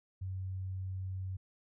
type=tone; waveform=sine; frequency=94.1 Hz; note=F#2; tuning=30 cents sharp; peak=-36 dBFS; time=0.21-1.37 s; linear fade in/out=10 ms; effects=none